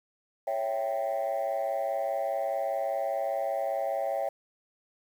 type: chord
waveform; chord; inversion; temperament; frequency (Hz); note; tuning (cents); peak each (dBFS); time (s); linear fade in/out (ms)
sine; C# diminished; none; equal; 554.4 / 659.3 / 784; C#5 / E5 / G5; 0 / 0 / 0; -30 / -30 / -31; 0.47-4.29; 5
effects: tanh soft clip ceiling -23 dBFS + 9-bit